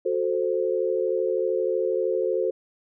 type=chord; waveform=sine; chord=F# diminished; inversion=none; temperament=equal with one note detuned; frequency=367.2 / 440 / 523.3 Hz; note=F#4 / A4 / C5; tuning=-13 / 0 / 0 cents; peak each=-26 dBFS; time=0.05-2.51 s; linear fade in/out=10 ms; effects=none